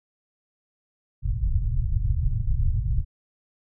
pink low-pass noise, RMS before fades -23 dBFS, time 1.22-3.05 s, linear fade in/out 50 ms, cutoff 130 Hz, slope 48 dB/octave, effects none

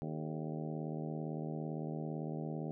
harmonic tone with a mistuned harmonic, 77.78 Hz, D#2, in tune, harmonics 2 / 3 / 4 / 5 / 6 / 7 / 8 / 9 / 10, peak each -40 / -44 / -46 / -48 / -50 / -51 / -52 / -53 / -54 dBFS, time 0.02-2.71 s, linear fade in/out 0 ms, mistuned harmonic 6, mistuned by -99 cents, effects none

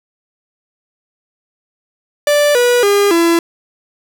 45% pulse tone with pitch steps, 586 / 487.1 / 404.9 / 336.6 Hz, D5 / B4 / G#4 / E4, -4 / -24 / -44 / +36 cents, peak -9 dBFS, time 2.27-3.39 s, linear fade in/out 2 ms, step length 280 ms, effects none

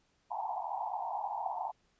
white band-pass noise, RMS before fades -37 dBFS, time 0.3-1.72 s, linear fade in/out 20 ms, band 700 to 960 Hz, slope 96 dB/octave, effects pink hiss -73 dBFS RMS until 1.99 s + resampled to 16000 Hz

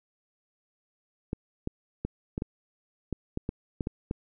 clicks, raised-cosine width 3 ms, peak -17 dBFS, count 11, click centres 1.331 / 1.674 / 2.05 / 2.379 / 2.421 / 3.127 / 3.374 / 3.491 / 3.808 / 3.871 / 4.111 s, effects none

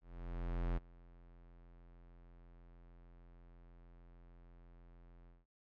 square tone with ADSR envelope, 43.18 Hz, F1, 19 cents flat, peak -34 dBFS, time 0.01-5.46 s, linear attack 760 ms, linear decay 18 ms, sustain -24 dB, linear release 180 ms, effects low-pass 2000 Hz 12 dB/octave

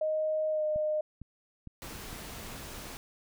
sine tone with pitch glide, 622.3 to 612.3 Hz, D#5 to D#5, 0 to -28 cents, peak -27 dBFS, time 0.01-1.01 s, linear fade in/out 5 ms, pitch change -28 cents, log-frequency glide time 0.5-0.64 s
click train, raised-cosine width 5 ms, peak -31 dBFS, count 4, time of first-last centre 0.76-2.13 s, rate 2.19 Hz
pink noise, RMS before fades -43 dBFS, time 1.82-2.97 s, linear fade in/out 0 ms
effects none

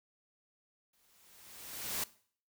white noise with exponential growth, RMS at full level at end -34 dBFS, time 0.93-2.04 s, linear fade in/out 5 ms, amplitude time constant 240 ms, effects noise-tail reverb RT60 0.5 s tail -19 dB re dry

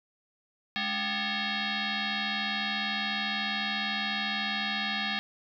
sine tone with frequency modulation, 783 Hz, G5, 2 cents flat, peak -28 dBFS, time 0.76-5.19 s, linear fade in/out 0 ms, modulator 496 Hz, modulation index 6.8, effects none

